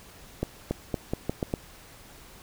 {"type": "accelerating click train", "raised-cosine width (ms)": 2, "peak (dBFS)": -13, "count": 7, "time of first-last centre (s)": [0.43, 1.539], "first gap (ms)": 280, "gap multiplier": 0.83, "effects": ["pink hiss -50 dBFS RMS until 2.42 s"]}